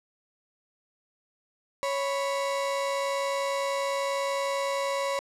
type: tone pair together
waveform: 35% pulse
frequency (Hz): 554.4 / 987.8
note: C#5 / B5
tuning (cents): 0 / 0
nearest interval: minor seventh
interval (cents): 1000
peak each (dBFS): -26 / -31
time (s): 1.83-5.19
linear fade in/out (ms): 0
effects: low-pass 9000 Hz 12 dB/octave